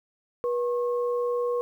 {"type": "tone pair together", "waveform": "sine", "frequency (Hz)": [484.5, 1085], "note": ["B4", "C#6"], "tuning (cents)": [-33, -37], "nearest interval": "octave + major second", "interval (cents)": 1396, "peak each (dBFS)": [-24, -34], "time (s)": [0.44, 1.61], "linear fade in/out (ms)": 0, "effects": ["10-bit"]}